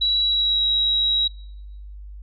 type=tone with pitch glide; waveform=sine; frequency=3909 to 3853 Hz; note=B7 to B7; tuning=-19 to -44 cents; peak=-17 dBFS; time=0.01-1.28 s; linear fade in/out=10 ms; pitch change=-25 cents; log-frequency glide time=0.19-0.66 s; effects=noise-tail reverb RT60 1.0 s tail -25 dB re dry + added 50 Hz sine -35 dBFS peak until 2.22 s